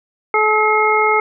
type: harmonic tone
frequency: 429.4 Hz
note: A4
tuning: 42 cents flat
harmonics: 1 / 2 / 3 / 5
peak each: -17 / -17 / -17 / -17 dBFS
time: 0.34-1.2 s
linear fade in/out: 2 ms
effects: none